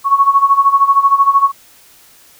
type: tone with tremolo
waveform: sine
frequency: 1108.7 Hz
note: C#6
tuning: in tune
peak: -4 dBFS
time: 0.04-1.52 s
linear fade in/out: 50 ms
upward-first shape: sine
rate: 13 Hz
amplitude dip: 80%
effects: white hiss -45 dBFS RMS until 2.39 s